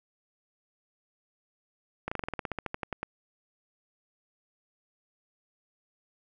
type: slowing click train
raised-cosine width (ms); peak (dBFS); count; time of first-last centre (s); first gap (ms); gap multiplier
0.5; -17; 16; 2.08-3.03; 35; 1.08
effects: none